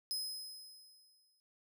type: tone with exponential decay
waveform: sawtooth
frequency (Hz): 5080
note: D#8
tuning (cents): +35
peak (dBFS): -32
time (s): 0.11-1.4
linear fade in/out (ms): 0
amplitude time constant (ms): 280
effects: none